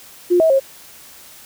sine tone with pitch steps, 354.2 / 644 / 540 Hz, F4 / E5 / C#5, +24 / -41 / -45 cents, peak -10 dBFS, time 0.3-0.6 s, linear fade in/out 20 ms, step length 100 ms, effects white hiss -42 dBFS RMS until 1.45 s

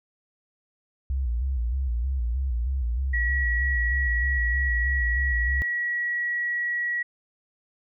sine tone with vibrato, 62.4 Hz, B1, 19 cents sharp, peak -23 dBFS, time 1.1-5.62 s, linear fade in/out 0 ms, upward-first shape square, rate 3.2 Hz, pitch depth 110 cents each way
sine tone, 1922 Hz, B6, 48 cents flat, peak -24 dBFS, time 3.13-7.03 s, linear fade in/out 10 ms
effects none

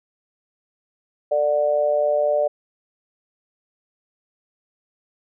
sine tone with amplitude modulation, 591 Hz, D5, 11 cents sharp, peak -13 dBFS, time 1.31-2.48 s, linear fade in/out 10 ms, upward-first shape sine, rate 144 Hz, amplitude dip 75%, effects none

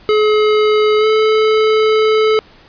square tone with pitch glide, 426.1 to 434.3 Hz, G#4 to A4, +44 to -23 cents, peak -10 dBFS, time 0.09-2.39 s, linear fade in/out 0 ms, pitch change +33 cents, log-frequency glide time 0.99-1.06 s, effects pink hiss -44 dBFS RMS until 2.68 s + resampled to 11025 Hz

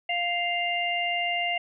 harmonic tone, 698.5 Hz, F5, in tune, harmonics 1 / 3 / 4, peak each -29 / -29 / -29 dBFS, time 0.09-1.58 s, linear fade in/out 5 ms, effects none

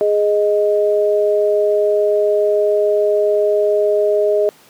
sine tone pair together, 415.3 / 622.3 Hz, G#4 / D#5, 0 / 0 cents, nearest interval perfect fifth, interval 700 cents, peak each -14 / -15 dBFS, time 0.01-4.49 s, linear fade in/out 0 ms, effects pink hiss -47 dBFS RMS until 4.69 s + high-pass 200 Hz 12 dB/octave

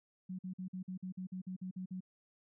sine tone bursts, 185 Hz, F#3, in tune, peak -39 dBFS, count 12, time 0.29-2.006 s, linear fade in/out 10 ms, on 99 ms, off 48 ms, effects none

